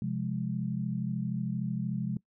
sine chord, F minor, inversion second, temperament equal, 130.81 / 174.61 / 207.7 Hz, C3 / F3 / Ab3, 0 / 0 / 0 cents, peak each -34 dBFS, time 0.02-2.17 s, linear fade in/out 2 ms, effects noise-tail reverb RT60 0.1 s tail -21 dB re dry

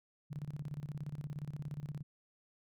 sine tone with tremolo, 146.83 Hz, D3, in tune, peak -37 dBFS, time 0.3-2.03 s, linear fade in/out 20 ms, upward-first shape square, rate 17 Hz, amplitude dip 80%, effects none

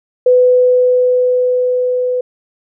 sine tone with level ramp, 500 Hz, B4, 21 cents sharp, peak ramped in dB -5 to -13 dBFS, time 0.26-2.21 s, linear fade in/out 5 ms, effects none

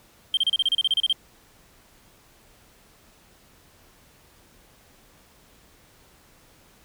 triangle tone bursts, 3163 Hz, G7, 15 cents sharp, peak -15 dBFS, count 13, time 0.34-1.127 s, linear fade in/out 2 ms, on 31 ms, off 32 ms, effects tanh soft clip ceiling -14 dBFS + pink hiss -56 dBFS RMS until 6.84 s

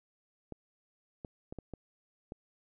clicks, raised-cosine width 2 ms, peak -28 dBFS, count 6, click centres 0.523 / 1.248 / 1.525 / 1.587 / 1.737 / 2.321 s, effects none

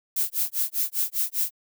violet noise with tremolo, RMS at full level -23 dBFS, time 0.16-1.51 s, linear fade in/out 5 ms, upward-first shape sine, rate 5 Hz, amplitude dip 100%, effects none

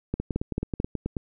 two click trains, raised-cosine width 3 ms, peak -13 / -15 dBFS, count 4 / 10, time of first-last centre 0.14-0.801 / 0.2-1.168 s, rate 4.54 / 9.3 Hz, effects none

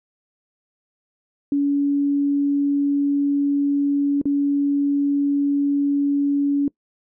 sine tone with dropouts, 283.6 Hz, C#4, 40 cents sharp, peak -16 dBFS, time 1.52-6.68 s, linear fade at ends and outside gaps 2 ms, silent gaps 4.215-4.255 s, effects noise-tail reverb RT60 0.1 s tail -23 dB re dry

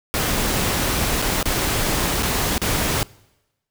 pink noise with dropouts, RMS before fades -21 dBFS, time 0.14-3.03 s, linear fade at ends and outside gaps 0 ms, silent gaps 1.218-1.223 / 1.428-1.456 / 2.225-2.231 / 2.58-2.617 s, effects noise-tail reverb RT60 1.0 s tail -24 dB re dry

